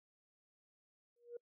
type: tone with exponential growth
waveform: sine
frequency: 476.8 Hz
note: A#4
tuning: 39 cents sharp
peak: -40 dBFS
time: 1.16-1.37 s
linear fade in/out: 5 ms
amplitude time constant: 45 ms
effects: noise-tail reverb RT60 0.1 s tail -25 dB re dry + tanh soft clip ceiling -38 dBFS